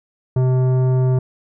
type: tone with tanh clipping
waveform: triangle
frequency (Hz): 128.5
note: C3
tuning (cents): -31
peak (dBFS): -15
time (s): 0.36-1.19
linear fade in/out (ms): 5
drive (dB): 17
effects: none